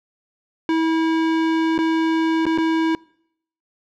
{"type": "tone with dropouts", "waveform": "square", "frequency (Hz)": 323.8, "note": "E4", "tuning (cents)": -31, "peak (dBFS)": -17, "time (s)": [0.69, 2.95], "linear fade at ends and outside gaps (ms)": 1, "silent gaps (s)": [[1.779, 1.788], [2.455, 2.465], [2.577, 2.584]], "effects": ["noise-tail reverb RT60 0.7 s tail -25 dB re dry", "low-pass 3000 Hz 12 dB/octave"]}